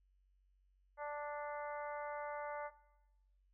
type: harmonic tone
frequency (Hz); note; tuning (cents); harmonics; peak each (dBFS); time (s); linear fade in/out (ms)
293.7; D4; 0; 2 / 3 / 4 / 5 / 6 / 7; -44 / -45 / -50 / -52 / -58 / -55; 0.97-2.71; 50
effects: noise-tail reverb RT60 0.9 s tail -17 dB re dry + added 47 Hz sine -70 dBFS peak until 3.53 s